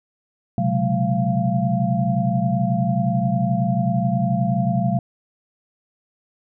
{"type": "tone cluster", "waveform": "sine", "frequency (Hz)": [125.4, 136.6, 183.3, 210.9, 690], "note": ["B2", "C#3", "F#3", "G#3", "F5"], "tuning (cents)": [27, -25, -16, 27, -21], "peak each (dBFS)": [-23, -25, -22, -24, -25], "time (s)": [0.58, 4.99], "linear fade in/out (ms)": 2, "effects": []}